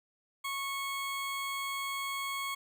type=tone; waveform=20% pulse; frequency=1100 Hz; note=C#6; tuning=14 cents flat; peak=-29 dBFS; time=0.44-2.55 s; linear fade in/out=10 ms; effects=none